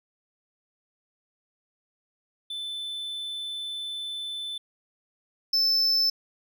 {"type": "tone pair in turn", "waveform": "triangle", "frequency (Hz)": [3520, 5273], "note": ["A7", "E8"], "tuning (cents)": [0, 0], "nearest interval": "perfect fifth", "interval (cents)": 700, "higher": "second", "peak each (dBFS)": [-30, -19], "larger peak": "second", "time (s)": [[2.5, 4.58], [5.53, 6.1]], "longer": "first", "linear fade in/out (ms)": 5, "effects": []}